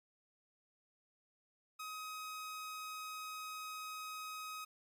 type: tone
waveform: sawtooth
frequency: 1263 Hz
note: D#6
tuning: 26 cents sharp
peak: -40 dBFS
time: 1.79-4.65 s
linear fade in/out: 10 ms
effects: AAC 64 kbps